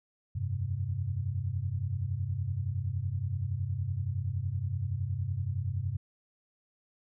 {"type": "chord", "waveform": "sine", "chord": "F suspended second", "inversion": "none", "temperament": "equal", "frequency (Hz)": [87.31, 98, 130.81], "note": ["F2", "G2", "C3"], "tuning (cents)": [0, 0, 0], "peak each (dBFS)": [-37, -32, -35], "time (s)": [0.35, 5.97], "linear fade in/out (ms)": 10, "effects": []}